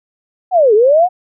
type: linear two-way sweep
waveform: sine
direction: down then up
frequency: 771 to 402.8 to 750 Hz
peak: -6 dBFS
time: 0.51-1.09 s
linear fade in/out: 50 ms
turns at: 0.74 s
effects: none